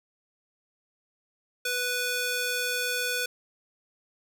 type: tone with high-pass filter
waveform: square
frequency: 493.9 Hz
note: B4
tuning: in tune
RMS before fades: -29 dBFS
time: 1.65-3.26 s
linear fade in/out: 5 ms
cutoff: 1200 Hz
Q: 0.63
effects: none